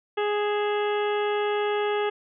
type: harmonic tone with a mistuned harmonic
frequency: 415.3 Hz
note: G#4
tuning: in tune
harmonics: 1 / 2 / 3 / 4 / 5 / 6 / 7 / 8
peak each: -24 / -30 / -34 / -36 / -38 / -40 / -41 / -42 dBFS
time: 0.17-2.1 s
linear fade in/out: 10 ms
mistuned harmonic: 6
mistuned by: +91 cents
effects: none